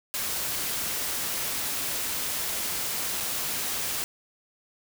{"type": "noise with dropouts", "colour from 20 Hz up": "white", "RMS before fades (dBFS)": -30, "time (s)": [0.14, 4.04], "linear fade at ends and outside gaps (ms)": 0, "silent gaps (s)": [3.202, 3.206], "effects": []}